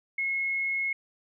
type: tone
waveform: sine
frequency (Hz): 2171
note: C#7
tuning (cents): -37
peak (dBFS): -26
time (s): 0.18-0.93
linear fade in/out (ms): 5
effects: none